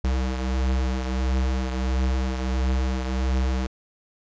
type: beating tone pair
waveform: square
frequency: 64.2 / 65.7 Hz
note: C2 / C2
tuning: -32 / +8 cents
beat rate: 1.5 Hz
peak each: -23 / -31 dBFS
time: 0.04-3.67 s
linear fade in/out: 5 ms
effects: resampled to 16000 Hz